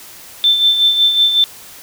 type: tone with tremolo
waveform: sine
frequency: 3546 Hz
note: A7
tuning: 13 cents sharp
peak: -7 dBFS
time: 0.44-1.44 s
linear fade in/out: 0 ms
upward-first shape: sine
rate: 5.4 Hz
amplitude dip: 55%
effects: white hiss -37 dBFS RMS until 1.82 s